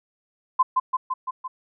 sine tone with echo, 1030 Hz, C6, 28 cents flat, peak -13 dBFS, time 0.59-0.63 s, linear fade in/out 10 ms, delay 170 ms, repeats 5, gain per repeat -3 dB, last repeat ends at 1.48 s, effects none

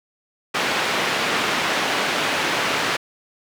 white band-pass noise, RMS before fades -22 dBFS, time 0.54-2.97 s, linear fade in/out 10 ms, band 190 to 2600 Hz, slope 12 dB/octave, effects none

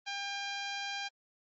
10% pulse tone with vibrato, 800 Hz, G5, 35 cents sharp, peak -27 dBFS, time 0.06-1.09 s, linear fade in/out 20 ms, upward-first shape sine, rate 20 Hz, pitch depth 8 cents each way, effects MP3 32 kbps

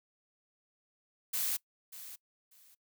blue noise with echo, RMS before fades -33 dBFS, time 1.33-1.57 s, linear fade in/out 10 ms, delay 590 ms, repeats 2, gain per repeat -14 dB, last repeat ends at 2.75 s, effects noise-tail reverb RT60 0.1 s tail -22 dB re dry

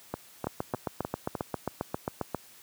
two click trains, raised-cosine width 1 ms, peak -15 / -17 dBFS, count 15 / 5, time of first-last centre 0.47-2.347 / 0.14-1.352 s, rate 7.46 / 3.3 Hz, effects white hiss -54 dBFS RMS until 2.62 s + high-pass 80 Hz 12 dB/octave

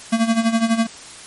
square tone with tremolo, 227.1 Hz, A#3, 45 cents flat, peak -13 dBFS, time 0.12-0.87 s, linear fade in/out 10 ms, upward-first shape sine, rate 12 Hz, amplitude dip 75%, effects white hiss -38 dBFS RMS until 1.26 s + MP3 48 kbps

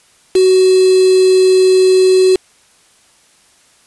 sine tone with quantisation, 373.9 Hz, F#4, 18 cents sharp, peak -6 dBFS, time 0.35-2.36 s, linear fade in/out 5 ms, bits 3, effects white hiss -50 dBFS RMS until 3.86 s + resampled to 24000 Hz

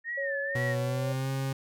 sine tone with vibrato, 1819 Hz, A#6, 43 cents flat, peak -31 dBFS, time 0.04-0.76 s, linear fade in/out 50 ms, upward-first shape sine, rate 2.1 Hz, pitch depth 100 cents each way
sine tone with tremolo, 554.4 Hz, C#5, in tune, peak -31 dBFS, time 0.17-1.13 s, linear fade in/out 10 ms, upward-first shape sine, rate 2.2 Hz, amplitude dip 30%
40% pulse tone with pitch glide, 123.47 to 134.64 Hz, B2 to C3, 0 to +50 cents, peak -28 dBFS, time 0.55-1.53 s, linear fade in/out 5 ms, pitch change +150 cents, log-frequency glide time 0.78-1.3 s
effects none

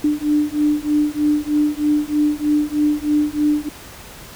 sine beating tone pair, 296.4 / 299.6 Hz, D4 / D4, +16 / +35 cents, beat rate 3.2 Hz, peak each -18 dBFS, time 0.04-3.69 s, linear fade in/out 5 ms, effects pink hiss -38 dBFS RMS until 4.35 s

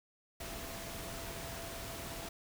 sine tone in noise, 670 Hz, E5, 28 cents sharp, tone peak -50 dBFS, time 0.4-2.29 s, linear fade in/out 5 ms, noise pink, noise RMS -44 dBFS, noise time 0.4-2.29 s, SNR -9 dB, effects none

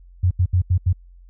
sine tone bursts at uneven times, 90.6 Hz, F#2, 36 cents flat, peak -13 dBFS, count 5, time 0.23-0.31 / 0.39-0.46 / 0.53-0.62 / 0.7-0.78 / 0.86-0.93 s, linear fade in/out 10 ms, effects added 44 Hz sine -43 dBFS peak until 1.29 s

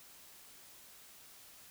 silence, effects white hiss -57 dBFS RMS until 1.7 s

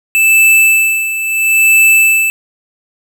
square tone with tremolo, 2637 Hz, E7, in tune, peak -5 dBFS, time 0.15-2.3 s, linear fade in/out 0 ms, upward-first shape sine, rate 0.74 Hz, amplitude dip 70%, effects none

